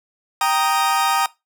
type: chord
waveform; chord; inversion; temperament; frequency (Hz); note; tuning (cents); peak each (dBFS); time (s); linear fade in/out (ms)
40% pulse; Eb major; first; equal; 784 / 932.3 / 1244.5; G5 / Bb5 / Eb6; 0 / 0 / 0; -20; 0.41-1.26; 2
effects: noise-tail reverb RT60 0.2 s tail -19 dB re dry